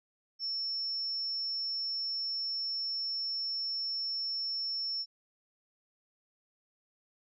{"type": "tone", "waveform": "sine", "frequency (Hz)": 5400, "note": "E8", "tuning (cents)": 41, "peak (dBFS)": -32, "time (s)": [0.39, 5.06], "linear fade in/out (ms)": 50, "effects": []}